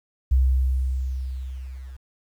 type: tone with level ramp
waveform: sine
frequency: 64.9 Hz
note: C2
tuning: 13 cents flat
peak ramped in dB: -13 to -36 dBFS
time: 0.31-1.97 s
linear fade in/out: 10 ms
effects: tanh soft clip ceiling -9 dBFS + 9-bit

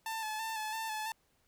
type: tone with vibrato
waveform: sawtooth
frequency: 877 Hz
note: A5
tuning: 6 cents flat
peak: -32 dBFS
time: 0.06-1.12 s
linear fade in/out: 2 ms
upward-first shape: square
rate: 3 Hz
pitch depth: 29 cents each way
effects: pink hiss -73 dBFS RMS until 1.47 s

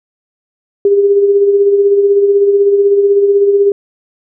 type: tone with tremolo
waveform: sine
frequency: 401.6 Hz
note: G4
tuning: 42 cents sharp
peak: -4 dBFS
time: 0.85-3.72 s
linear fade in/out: 2 ms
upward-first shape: sine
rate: 16 Hz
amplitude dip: 45%
effects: none

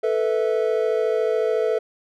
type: chord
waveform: triangle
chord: A suspended second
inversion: none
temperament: equal with one note detuned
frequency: 440 / 493.9 / 652.4 Hz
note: A4 / B4 / E5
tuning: 0 / 0 / -18 cents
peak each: -19 / -22 / -24 dBFS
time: 0.03-1.79 s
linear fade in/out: 10 ms
effects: none

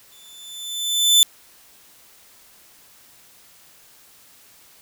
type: tone with exponential growth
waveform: sawtooth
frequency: 3520 Hz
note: A7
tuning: in tune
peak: -6 dBFS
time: 0.12-1.23 s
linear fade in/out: 0 ms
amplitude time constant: 240 ms
effects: white hiss -51 dBFS RMS until 4.81 s

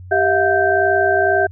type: tone cluster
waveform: sine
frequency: 392.6 / 651 / 713 / 1562 Hz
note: G4 / E5 / F5 / G6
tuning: +3 / -22 / +36 / -7 cents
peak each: -18 dBFS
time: 0.11-1.47 s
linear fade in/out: 10 ms
effects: added 91 Hz sine -33 dBFS peak until 1.51 s

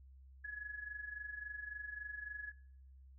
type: tone with amplitude modulation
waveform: sine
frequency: 1688 Hz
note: G#6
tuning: 28 cents sharp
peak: -40 dBFS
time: 0.44-2.52 s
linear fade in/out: 10 ms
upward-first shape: sine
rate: 23.6 Hz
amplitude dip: 70%
effects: noise-tail reverb RT60 0.8 s tail -25 dB re dry + added 66 Hz sine -56 dBFS peak until 3.18 s

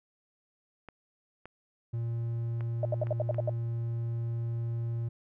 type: clicks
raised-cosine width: 0.5 ms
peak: -30 dBFS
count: 5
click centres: 0.887 / 1.456 / 2.608 / 3.07 / 3.345 s
type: tone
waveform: triangle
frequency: 116.54 Hz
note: A#2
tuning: in tune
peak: -28 dBFS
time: 1.93-5.09 s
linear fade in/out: 10 ms
type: tone bursts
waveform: sine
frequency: 610 Hz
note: D#5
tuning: 34 cents flat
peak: -26 dBFS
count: 8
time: 2.83-3.495 s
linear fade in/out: 2 ms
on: 21 ms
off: 71 ms
effects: none

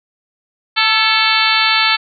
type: harmonic tone with a mistuned harmonic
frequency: 443 Hz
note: A4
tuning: 12 cents sharp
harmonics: 2 / 3 / 4 / 5 / 6 / 7 / 8 / 9 / 10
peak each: -21 / -18 / -20 / -18 / -19 / -21 / -20 / -21 / -20 dBFS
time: 0.76-1.97 s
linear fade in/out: 20 ms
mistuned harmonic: 4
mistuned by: -46 cents
effects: none

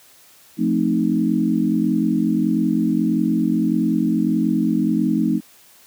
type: chord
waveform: sine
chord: F dominant seventh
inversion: none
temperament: equal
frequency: 174.61 / 220 / 261.6 / 311.1 Hz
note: F3 / A3 / C4 / Eb4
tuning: 0 / 0 / 0 / 0 cents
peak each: -23 / -20 / -22 / -21 dBFS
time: 0.57-5.41 s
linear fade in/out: 50 ms
effects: white hiss -50 dBFS RMS until 5.86 s + high-pass 80 Hz 12 dB/octave

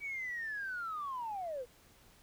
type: linear sweep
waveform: sine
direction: down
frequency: 2294 to 467.1 Hz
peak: -36 dBFS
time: 0-1.66 s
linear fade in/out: 50 ms
effects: tanh soft clip ceiling -32 dBFS + pink hiss -63 dBFS RMS until 2.22 s

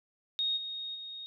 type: tone with level steps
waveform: sine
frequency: 3729 Hz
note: A#7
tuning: in tune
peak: -28 / -36 / -40 dBFS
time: 0.39-1.26 s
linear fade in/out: 0 ms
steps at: 0.56 / 0.94 s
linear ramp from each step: 20 ms
effects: none

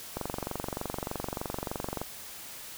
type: click train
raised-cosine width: 1 ms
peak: -18 dBFS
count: 44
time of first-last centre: 0.17-2.015 s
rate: 23.3 Hz
effects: white hiss -44 dBFS RMS until 2.77 s

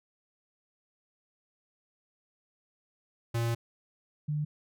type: tone pair in turn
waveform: square / sine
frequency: 116.54 / 149.8 Hz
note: A#2 / D3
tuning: 0 / +35 cents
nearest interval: major third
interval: 435 cents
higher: second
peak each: -28 dBFS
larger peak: neither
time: 3.34-3.55 / 4.28-4.45 s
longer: first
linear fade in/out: 10 ms
effects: none

